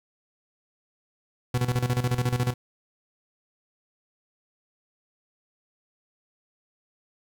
40% pulse tone with tremolo, 123.47 Hz, B2, in tune, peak -20 dBFS, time 1.54-2.54 s, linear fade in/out 5 ms, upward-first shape square, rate 14 Hz, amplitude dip 75%, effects 9-bit

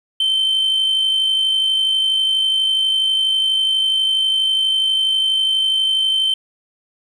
sine tone with amplitude modulation, 3096 Hz, G7, 22 cents flat, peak -10 dBFS, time 0.2-6.34 s, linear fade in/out 5 ms, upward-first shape sine, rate 52.2 Hz, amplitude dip 45%, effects tanh soft clip ceiling -12 dBFS + 8-bit

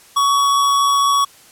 square tone with amplitude modulation, 1124 Hz, C#6, 24 cents sharp, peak -12 dBFS, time 0.16-1.25 s, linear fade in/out 10 ms, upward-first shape sine, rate 134 Hz, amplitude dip 25%, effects white hiss -46 dBFS RMS until 1.51 s + low-pass 12000 Hz 12 dB/octave

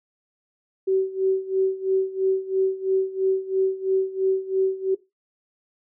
sine tone with tremolo, 381.5 Hz, G4, 47 cents flat, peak -16 dBFS, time 0.87-4.95 s, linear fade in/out 10 ms, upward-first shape sine, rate 3 Hz, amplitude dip 85%, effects noise-tail reverb RT60 0.2 s tail -17 dB re dry

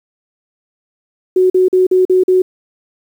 sine tone bursts, 370 Hz, F#4, in tune, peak -7 dBFS, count 6, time 1.36-2.42 s, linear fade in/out 5 ms, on 140 ms, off 44 ms, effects 7-bit

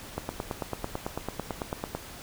click train, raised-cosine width 1 ms, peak -16 dBFS, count 17, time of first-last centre 0.18-1.95 s, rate 9.04 Hz, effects pink hiss -44 dBFS RMS until 2.22 s

